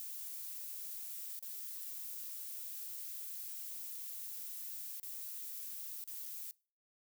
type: noise with dropouts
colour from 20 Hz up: violet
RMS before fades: -45 dBFS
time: 0-6.51 s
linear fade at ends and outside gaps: 0 ms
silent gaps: 1.391-1.426 / 4.998-5.03 / 6.039-6.076 / 6.256-6.26 s
effects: noise-tail reverb RT60 0.4 s tail -24 dB re dry